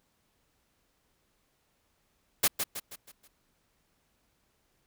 white noise with echo, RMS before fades -23 dBFS, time 2.43-2.48 s, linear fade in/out 10 ms, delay 160 ms, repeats 5, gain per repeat -7 dB, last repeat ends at 3.28 s, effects pink hiss -73 dBFS RMS until 4.86 s

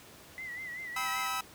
sine tone with vibrato, 2000 Hz, B6, 21 cents sharp, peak -38 dBFS, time 0.38-1.27 s, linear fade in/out 0 ms, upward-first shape sine, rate 5.2 Hz, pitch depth 76 cents each way
sawtooth chord, E minor, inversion first, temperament equal with one note detuned, 784 / 987.8 / 1293.6 Hz, G5 / B5 / E6, 0 / 0 / -33 cents, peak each -36 / -34 / -30 dBFS, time 0.96-1.41 s, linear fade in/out 5 ms
effects pink hiss -53 dBFS RMS until 1.54 s + high-pass 80 Hz 12 dB/octave

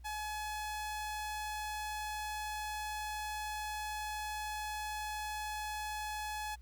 sawtooth tone, 849 Hz, G#5, 38 cents sharp, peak -34 dBFS, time 0.04-6.56 s, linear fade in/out 20 ms, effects added 60 Hz sine -50 dBFS peak until 6.61 s + pink hiss -73 dBFS RMS until 6.61 s

